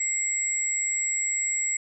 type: tone pair together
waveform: sine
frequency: 2102 / 7701 Hz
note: C7 / B8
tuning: +7 / -45 cents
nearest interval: octave + minor seventh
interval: 2248 cents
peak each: -30 / -25 dBFS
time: 0-1.77 s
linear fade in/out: 5 ms
effects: none